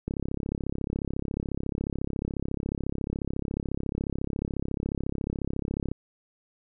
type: click train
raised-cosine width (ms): 3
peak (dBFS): -17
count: 200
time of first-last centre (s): 0.08-5.916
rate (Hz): 34.1
effects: none